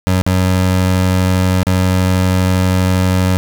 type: tone with dropouts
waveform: 25% pulse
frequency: 92.5 Hz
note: F#2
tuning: in tune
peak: -7 dBFS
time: 0.07-3.37 s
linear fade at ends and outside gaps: 0 ms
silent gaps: 0.22-0.265 / 1.632-1.668 s
effects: none